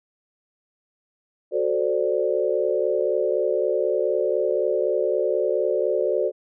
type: chord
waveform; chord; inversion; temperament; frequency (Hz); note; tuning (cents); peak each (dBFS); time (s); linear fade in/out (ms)
sine; D dominant seventh; first; equal; 370 / 440 / 523.3 / 587.3; F#4 / A4 / C5 / D5; 0 / 0 / 0 / 0; -25; 1.51-6.32; 50
effects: none